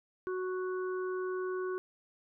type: harmonic tone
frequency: 370 Hz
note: F#4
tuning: in tune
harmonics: 1 / 3 / 4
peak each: -33 / -43 / -45 dBFS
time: 0.27-1.78 s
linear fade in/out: 0 ms
effects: none